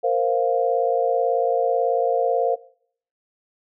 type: chord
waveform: sine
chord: Bb suspended second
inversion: none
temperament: just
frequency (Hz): 466.2 / 524.4 / 699.2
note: Bb4 / C5 / F5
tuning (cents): 0 / +4 / +2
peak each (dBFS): -22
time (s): 0.03-2.56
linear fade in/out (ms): 20
effects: noise-tail reverb RT60 0.6 s tail -21 dB re dry

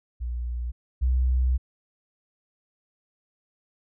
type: tone pair in turn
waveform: sine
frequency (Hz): 60 / 63.25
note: B1 / B1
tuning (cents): -49 / +42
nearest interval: minor second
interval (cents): 91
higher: second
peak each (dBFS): -27 / -19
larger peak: second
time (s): 0.2-0.72 / 1.01-1.58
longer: second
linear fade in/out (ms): 20
effects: none

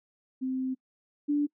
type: tone pair in turn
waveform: sine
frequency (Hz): 259.9 / 291.7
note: C4 / D4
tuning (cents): -11 / -12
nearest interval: major second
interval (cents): 199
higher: second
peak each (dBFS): -28 / -23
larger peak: second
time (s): 0.41-0.75 / 1.28-1.47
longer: first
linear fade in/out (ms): 20
effects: noise-tail reverb RT60 0.1 s tail -26 dB re dry

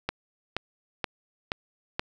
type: click train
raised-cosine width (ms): 0.3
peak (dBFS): -11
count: 5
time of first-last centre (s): 0.09-1.995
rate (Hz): 2.1
effects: none

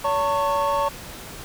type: tone cluster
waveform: triangle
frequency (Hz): 568 / 899 / 1104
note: C#5 / A5 / C#6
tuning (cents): +42 / +37 / -7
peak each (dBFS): -22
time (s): 0.04-0.89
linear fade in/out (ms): 10
effects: pink hiss -38 dBFS RMS until 1.44 s

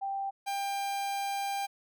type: tone pair in turn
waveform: sine / 45% pulse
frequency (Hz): 786 / 795.6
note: G5 / G5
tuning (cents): +4 / +25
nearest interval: unison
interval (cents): 21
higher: second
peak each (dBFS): -31 / -31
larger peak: neither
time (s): 0.01-0.31 / 0.46-1.67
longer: second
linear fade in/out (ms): 20
effects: none

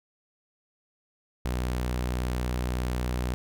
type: tone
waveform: sawtooth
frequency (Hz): 61.74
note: B1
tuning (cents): 0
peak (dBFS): -23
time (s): 1.45-3.34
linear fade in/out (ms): 0
effects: none

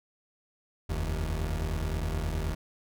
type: tone pair together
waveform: 30% pulse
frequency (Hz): 43.78 / 78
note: F1 / D#2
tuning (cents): +5 / +5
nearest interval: minor seventh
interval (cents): 1000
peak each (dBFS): -29 / -29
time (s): 0.89-2.55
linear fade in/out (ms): 10
effects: none

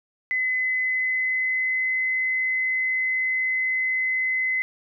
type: tone with pitch glide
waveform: sine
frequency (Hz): 2026 to 2039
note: B6 to C7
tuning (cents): +44 to -45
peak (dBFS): -21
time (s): 0.31-4.62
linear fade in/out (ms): 0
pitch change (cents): +11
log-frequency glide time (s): 0.77-1.99
effects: none

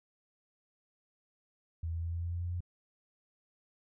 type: tone with pitch steps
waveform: sine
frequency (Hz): 82.41 / 83.22 / 84.04 / 84.87 / 85.71 / 86.56 / 87.41 / 88.27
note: E2 / E2 / E2 / F2 / F2 / F2 / F2 / F2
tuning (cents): 0 / +17 / +34 / -49 / -32 / -15 / +2 / +19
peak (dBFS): -33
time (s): 1.83-2.606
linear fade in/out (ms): 5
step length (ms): 97
effects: none

